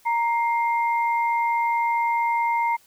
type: tone pair together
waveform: sine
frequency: 932.3 / 2110 Hz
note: A#5 / C7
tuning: 0 / +14 cents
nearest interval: octave + major second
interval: 1414 cents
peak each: -20 / -28 dBFS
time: 0.05-2.77 s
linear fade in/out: 20 ms
effects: white hiss -57 dBFS RMS until 2.86 s